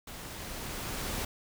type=noise with level ramp; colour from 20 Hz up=pink; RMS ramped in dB=-44 to -34 dBFS; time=0.07-1.25 s; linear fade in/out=5 ms; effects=none